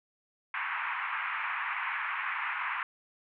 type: band-pass noise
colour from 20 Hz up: pink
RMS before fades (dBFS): -34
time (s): 0.54-2.83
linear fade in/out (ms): 2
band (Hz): 950 to 2500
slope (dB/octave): 48
effects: none